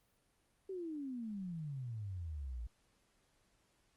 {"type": "exponential sweep", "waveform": "sine", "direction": "down", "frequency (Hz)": [392, 55], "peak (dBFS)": -40, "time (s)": [0.69, 2.67], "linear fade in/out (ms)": 5, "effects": ["pink hiss -75 dBFS RMS until 3.96 s", "Opus 32 kbps"]}